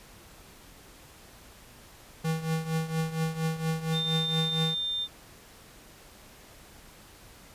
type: tone with tremolo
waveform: square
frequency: 160.9 Hz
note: E3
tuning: 42 cents flat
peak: -25 dBFS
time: 2.24-4.75 s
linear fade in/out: 10 ms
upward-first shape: triangle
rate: 4.3 Hz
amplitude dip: 80%
type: tone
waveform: sine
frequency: 3600 Hz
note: A7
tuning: 39 cents sharp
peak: -28 dBFS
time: 3.92-5.08 s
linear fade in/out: 50 ms
effects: pink hiss -52 dBFS RMS until 7.54 s + resampled to 32000 Hz